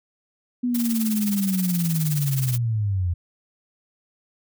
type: linear sweep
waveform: sine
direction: down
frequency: 248.5 to 84.1 Hz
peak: -20 dBFS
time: 0.63-3.14 s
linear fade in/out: 10 ms
type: noise with tremolo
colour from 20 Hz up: blue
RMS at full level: -27 dBFS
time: 0.74-2.58 s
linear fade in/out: 10 ms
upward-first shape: triangle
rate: 19 Hz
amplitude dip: 85%
effects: none